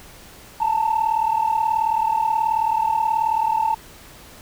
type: tone pair together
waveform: sine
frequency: 872 / 910.6 Hz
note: A5 / A#5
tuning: -16 / -41 cents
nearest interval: minor second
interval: 75 cents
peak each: -19 dBFS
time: 0.6-3.75 s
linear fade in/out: 10 ms
effects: tanh soft clip ceiling -12 dBFS + pink hiss -44 dBFS RMS until 4.41 s